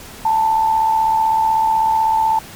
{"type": "tone with amplitude modulation", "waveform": "sine", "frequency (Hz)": 884, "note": "A5", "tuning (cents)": 8, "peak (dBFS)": -10, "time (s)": [0.25, 2.39], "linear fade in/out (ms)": 5, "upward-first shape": "sine", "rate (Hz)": 76, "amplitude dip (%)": 45, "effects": ["pink hiss -36 dBFS RMS until 2.55 s", "MP3 96 kbps"]}